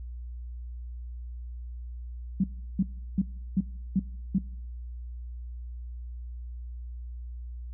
sine tone bursts, 190 Hz, F#3, 46 cents sharp, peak -20 dBFS, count 6, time 2.4-4.384 s, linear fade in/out 5 ms, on 39 ms, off 350 ms, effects noise-tail reverb RT60 0.7 s tail -22 dB re dry + added 60 Hz sine -36 dBFS peak until 7.73 s

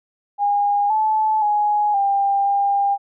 sine tone with pitch steps, 815 / 867 / 834 / 796 / 801 Hz, G#5 / A5 / G#5 / G5 / G5, -33 / -26 / +7 / +26 / +37 cents, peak -15 dBFS, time 0.38-2.98 s, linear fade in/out 50 ms, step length 520 ms, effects none

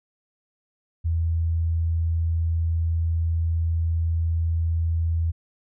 sine tone, 82.6 Hz, E2, 4 cents sharp, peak -20 dBFS, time 1.04-5.32 s, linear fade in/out 20 ms, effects none

